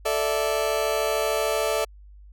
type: chord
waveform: 35% pulse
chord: A suspended fourth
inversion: none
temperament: just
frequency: 440 / 586.7 / 660 Hz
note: A4 / D5 / E5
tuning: 0 / -2 / +2 cents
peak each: -25 dBFS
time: 0.05-1.85 s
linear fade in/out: 10 ms
effects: added 50 Hz sine -44 dBFS peak until 2.32 s